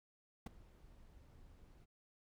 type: noise with ADSR envelope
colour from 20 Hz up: brown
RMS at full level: -37 dBFS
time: 0.46-1.86 s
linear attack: 6 ms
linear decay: 12 ms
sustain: -24 dB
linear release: 25 ms
effects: none